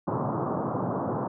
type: band-pass noise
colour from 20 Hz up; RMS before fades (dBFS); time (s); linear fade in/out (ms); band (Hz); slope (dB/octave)
pink; -29; 0.07-1.28; 10; 110 to 1200; 48
effects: none